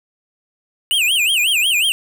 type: tone with vibrato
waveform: square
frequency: 2794 Hz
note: F7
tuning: in tune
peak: -14 dBFS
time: 0.91-1.92 s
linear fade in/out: 0 ms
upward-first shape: sine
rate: 5.5 Hz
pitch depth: 260 cents each way
effects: none